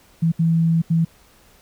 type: tone bursts at uneven times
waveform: sine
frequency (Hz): 164.81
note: E3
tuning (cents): 0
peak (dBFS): -14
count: 3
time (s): 0.22-0.32 / 0.39-0.82 / 0.9-1.05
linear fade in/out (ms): 10
effects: pink hiss -53 dBFS RMS until 1.61 s